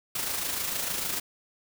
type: noise with amplitude modulation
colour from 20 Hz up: white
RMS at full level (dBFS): -29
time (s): 0.15-1.2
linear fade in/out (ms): 5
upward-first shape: sine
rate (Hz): 26.6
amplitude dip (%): 45
effects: none